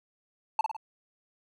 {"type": "tone with echo", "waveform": "triangle", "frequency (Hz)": 880, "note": "A5", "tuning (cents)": 0, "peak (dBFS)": -19, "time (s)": [0.59, 0.61], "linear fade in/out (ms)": 2, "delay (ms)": 52, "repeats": 3, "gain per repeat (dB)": -5, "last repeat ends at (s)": 0.766, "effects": []}